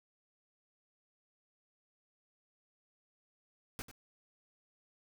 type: noise with echo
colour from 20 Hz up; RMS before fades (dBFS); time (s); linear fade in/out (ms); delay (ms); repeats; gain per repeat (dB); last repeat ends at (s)
pink; -42; 3.79-3.82; 0; 93; 1; -11; 3.913
effects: none